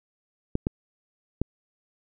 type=clicks; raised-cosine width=3 ms; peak=-11 dBFS; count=3; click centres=0.554 / 0.669 / 1.416 s; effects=none